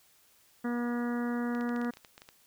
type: harmonic tone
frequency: 240 Hz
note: B3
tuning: 49 cents flat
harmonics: 1 / 2 / 3 / 4 / 5 / 6 / 7 / 8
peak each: -30 / -39 / -44 / -46 / -45 / -45 / -46 / -49 dBFS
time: 0.64-1.91 s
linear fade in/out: 10 ms
type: clicks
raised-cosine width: 0.2 ms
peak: -31 dBFS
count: 12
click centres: 1.55 / 1.61 / 1.692 / 1.762 / 1.815 / 1.847 / 1.937 / 1.971 / 2.048 / 2.179 / 2.219 / 2.289 s
effects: white hiss -64 dBFS RMS until 2.46 s